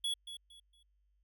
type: tone with echo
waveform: square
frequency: 3373 Hz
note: G#7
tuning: 26 cents sharp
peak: -33 dBFS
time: 0.04-0.14 s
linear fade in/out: 5 ms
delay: 230 ms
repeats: 3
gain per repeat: -11 dB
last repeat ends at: 0.83 s
effects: added 50 Hz sine -70 dBFS peak until 1.23 s